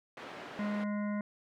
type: band-pass noise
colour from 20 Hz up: pink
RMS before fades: -46 dBFS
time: 0.17-0.84 s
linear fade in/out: 2 ms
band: 300 to 2400 Hz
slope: 12 dB/octave
type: harmonic tone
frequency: 207.2 Hz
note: G#3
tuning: 4 cents flat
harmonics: 1 / 3 / 5 / 7 / 9 / 10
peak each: -32 / -42 / -46 / -49 / -51 / -52 dBFS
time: 0.59-1.21 s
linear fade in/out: 2 ms
effects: none